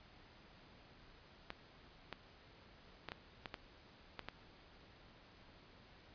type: clicks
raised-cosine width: 0.3 ms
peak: -27 dBFS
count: 8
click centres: 1.504 / 2.127 / 3.087 / 3.119 / 3.458 / 3.542 / 4.193 / 4.286 s
effects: pink hiss -62 dBFS RMS until 6.14 s + resampled to 11025 Hz